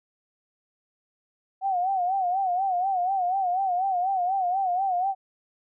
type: tone with vibrato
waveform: sine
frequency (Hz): 745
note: F#5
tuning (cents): +12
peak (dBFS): -22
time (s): 1.61-5.15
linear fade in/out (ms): 50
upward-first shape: sine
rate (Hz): 4.1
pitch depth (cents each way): 99
effects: none